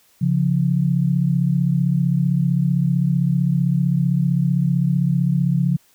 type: tone pair together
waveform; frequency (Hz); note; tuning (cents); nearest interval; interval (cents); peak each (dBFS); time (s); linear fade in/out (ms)
sine; 138.59 / 174.14; C#3 / F3; 0 / -5; major third; 395; -18; 0.21-5.77; 10
effects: white hiss -57 dBFS RMS until 5.94 s